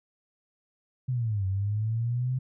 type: linear two-way sweep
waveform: sine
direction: down then up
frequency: 130.81 to 93.9 to 130.81 Hz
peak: -25 dBFS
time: 1.08-2.39 s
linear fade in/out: 10 ms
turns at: 1.46 s
effects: none